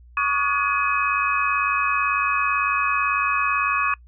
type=tone cluster; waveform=sine; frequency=1123 / 1221 / 1443 / 1696 / 2527 Hz; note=C#6 / D#6 / F#6 / G#6 / D#7; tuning=+22 / -33 / -44 / +36 / +26 cents; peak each=-22 / -28 / -30 / -28 / -23 dBFS; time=0.17-3.94 s; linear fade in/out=2 ms; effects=noise-tail reverb RT60 0.1 s tail -25 dB re dry + added 60 Hz sine -45 dBFS peak until 4.07 s